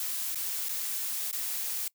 blue noise with dropouts, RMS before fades -33 dBFS, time 0-1.88 s, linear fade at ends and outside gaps 2 ms, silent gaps 0.347-0.356 / 0.687-0.691 / 1.313-1.328 s, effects noise-tail reverb RT60 0.1 s tail -23 dB re dry

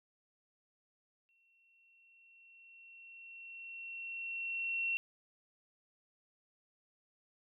sine tone with exponential growth, 2721 Hz, F7, 46 cents flat, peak -31 dBFS, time 1.29-4.97 s, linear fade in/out 0 ms, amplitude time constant 800 ms, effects none

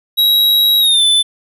square tone with pitch glide, 3852 to 3512 Hz, B7 to A7, -44 to -4 cents, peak -9 dBFS, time 0.17-1.23 s, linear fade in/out 20 ms, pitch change -160 cents, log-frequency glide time 0.79-1.03 s, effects none

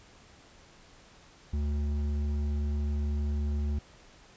sine tone with hard clipping, 73 Hz, D2, 10 cents flat, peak -29 dBFS, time 1.53-3.79 s, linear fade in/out 5 ms, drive 8 dB, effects pink hiss -56 dBFS RMS until 4.36 s + resampled to 16000 Hz

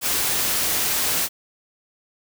white noise, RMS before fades -22 dBFS, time 0.01-1.29 s, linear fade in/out 50 ms, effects none

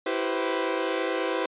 sawtooth chord, C major seventh, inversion first, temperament equal with one note detuned, 329.6 / 383.9 / 493.9 / 523.3 Hz, E4 / G4 / B4 / C5, 0 / -36 / 0 / 0 cents, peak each -27 dBFS, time 0.06-1.46 s, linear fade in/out 5 ms, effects resampled to 8000 Hz

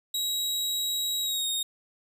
sawtooth tone with pitch glide, 3842 to 3715 Hz, B7 to A#7, -48 to -7 cents, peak -24 dBFS, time 0.14-1.63 s, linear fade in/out 5 ms, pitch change -59 cents, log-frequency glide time 1.21-1.48 s, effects none

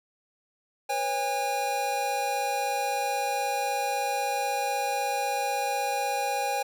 square tone cluster, 491.8 / 548 / 812 Hz, B4 / C#5 / G#5, -7 / -20 / -39 cents, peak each -37 / -34 / -28 dBFS, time 0.89-6.63 s, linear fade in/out 10 ms, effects none

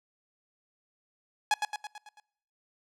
sawtooth tone with echo, 839 Hz, G#5, 17 cents sharp, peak -18 dBFS, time 1.51-1.54 s, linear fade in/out 2 ms, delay 110 ms, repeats 6, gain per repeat -5 dB, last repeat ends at 2.2 s, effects noise-tail reverb RT60 0.8 s tail -25 dB re dry + low-pass 9000 Hz 12 dB/octave

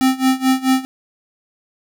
square tone with tremolo, 261.6 Hz, C4, in tune, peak -11 dBFS, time 0.01-0.85 s, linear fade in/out 0 ms, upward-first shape sine, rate 4.6 Hz, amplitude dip 90%, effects none

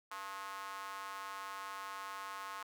square tone with high-pass filter, 97.6 Hz, G2, 7 cents flat, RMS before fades -45 dBFS, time 0.11-2.63 s, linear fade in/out 5 ms, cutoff 1100 Hz, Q 3.7, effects none

